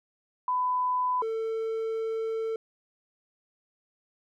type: tone pair in turn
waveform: sine / triangle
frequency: 1001 / 447 Hz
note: B5 / A4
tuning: +23 / +27 cents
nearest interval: octave + major second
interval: 1396 cents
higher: first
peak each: -24 / -26 dBFS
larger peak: first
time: 0.48-1.22 / 1.22-2.56 s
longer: second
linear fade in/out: 2 ms
effects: none